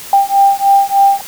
sine beating tone pair, 791 / 794.3 Hz, G5 / G5, +15 / +23 cents, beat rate 3.3 Hz, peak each -10 dBFS, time 0.13-1.21 s, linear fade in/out 2 ms, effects white hiss -30 dBFS RMS until 1.27 s

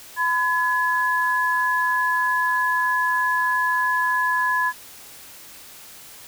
sine tone pair together, 1008 / 1695.2 Hz, B5 / G#6, +35 / +35 cents, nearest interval major sixth, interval 900 cents, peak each -21 dBFS, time 0.16-4.73 s, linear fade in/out 50 ms, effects white hiss -43 dBFS RMS until 6.27 s

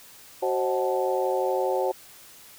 harmonic tone with a mistuned harmonic, 124.8 Hz, B2, 19 cents sharp, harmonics 3 / 4 / 5 / 6 / 7, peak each -27 / -26 / -34 / -31 / -31 dBFS, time 0.42-1.92 s, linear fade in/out 10 ms, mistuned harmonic 4, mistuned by +110 cents, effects white hiss -49 dBFS RMS until 2.58 s

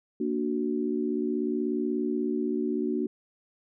sine chord, Bb augmented, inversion none, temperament equal, 233.1 / 293.7 / 370 Hz, Bb3 / D4 / F#4, 0 / 0 / 0 cents, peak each -30 dBFS, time 0.2-3.07 s, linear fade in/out 5 ms, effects none

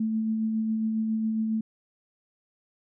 sine tone with tremolo, 220.4 Hz, A3, 3 cents sharp, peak -23 dBFS, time 0-1.61 s, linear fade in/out 5 ms, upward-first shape sine, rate 7.3 Hz, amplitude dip 25%, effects none

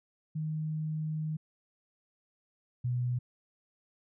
sine tone pair in turn, 155.56 / 123.47 Hz, D#3 / B2, 0 / 0 cents, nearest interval major third, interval 400 cents, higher first, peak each -31 / -28 dBFS, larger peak second, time 0.35-1.37 / 2.84-3.19 s, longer first, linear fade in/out 10 ms, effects none

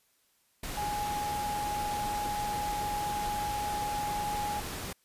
sine tone in noise, 830.6 Hz, G#5, in tune, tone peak -31 dBFS, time 0.77-4.6 s, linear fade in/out 5 ms, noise pink, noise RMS -38 dBFS, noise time 0.63-4.93 s, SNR +4 dB, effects white hiss -70 dBFS RMS until 5.04 s + resampled to 32000 Hz

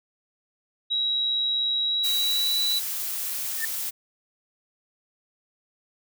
sine tone with pitch glide, 3859 to 3951 Hz, B7 to B7, -41 to 0 cents, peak -22 dBFS, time 0.9-2.8 s, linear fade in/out 20 ms, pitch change +41 cents, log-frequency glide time 1.84-2.6 s
blue noise, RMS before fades -30 dBFS, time 2.03-3.91 s, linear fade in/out 20 ms
sine tone with exponential growth, 1800 Hz, A6, 39 cents sharp, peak -22 dBFS, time 3.55-3.65 s, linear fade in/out 5 ms, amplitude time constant 20 ms
effects none

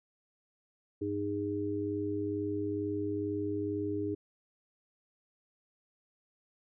harmonic tone, 102.2 Hz, G#2, 27 cents flat, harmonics 1 / 3 / 4, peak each -40 / -34 / -35 dBFS, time 1.01-4.15 s, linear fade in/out 10 ms, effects none

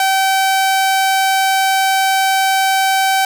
sawtooth tone, 770 Hz, G5, 31 cents flat, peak -8 dBFS, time 0-3.25 s, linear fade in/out 2 ms, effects none

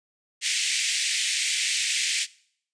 pink band-pass noise, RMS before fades -26 dBFS, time 0.41-2.27 s, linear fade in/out 50 ms, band 2000 to 9200 Hz, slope 48 dB/octave, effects noise-tail reverb RT60 0.6 s tail -21 dB re dry + resampled to 22050 Hz

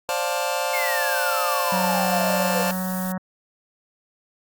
sawtooth chord, D minor seventh, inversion third, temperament just, 528.6 / 587.3 / 704.8 / 881 Hz, C5 / D5 / F5 / A5, +18 / 0 / +16 / +2 cents, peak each -24 dBFS, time 0.09-2.71 s, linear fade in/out 0 ms
sine exponential sweep, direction down, 2187 to 481.7 Hz, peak -25 dBFS, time 0.73-2.63 s, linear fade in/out 10 ms
violet noise, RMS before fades -32 dBFS, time 0.74-3.12 s, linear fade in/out 0 ms
harmonic tone, 185.7 Hz, F#3, 7 cents sharp, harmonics 1 / 3 / 4 / 5 / 6 / 7 / 8 / 9 / 10, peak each -25 / -35 / -37 / -39 / -41 / -42 / -43 / -44 / -45 dBFS, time 1.72-3.18 s, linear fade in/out 5 ms
effects Opus 48 kbps

